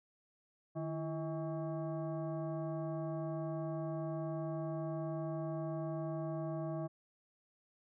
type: tone with frequency modulation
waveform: sine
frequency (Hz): 153.1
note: D#3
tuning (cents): -28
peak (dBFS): -36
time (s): 0.75-6.88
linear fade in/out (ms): 20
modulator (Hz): 485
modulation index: 1.2
effects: none